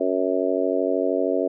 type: harmonic tone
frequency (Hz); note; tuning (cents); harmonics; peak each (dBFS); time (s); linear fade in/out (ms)
93; F#2; +9; 3 / 4 / 5 / 6 / 7; -26 / -26 / -26 / -26 / -26; 0-1.48; 10
effects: none